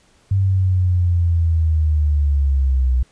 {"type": "linear sweep", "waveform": "sine", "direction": "down", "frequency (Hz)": [98, 61.74], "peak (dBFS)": -13, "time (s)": [0.31, 3.03], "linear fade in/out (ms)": 5, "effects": ["pink hiss -56 dBFS RMS until 3.11 s", "resampled to 22050 Hz"]}